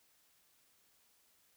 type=silence; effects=white hiss -71 dBFS RMS until 1.56 s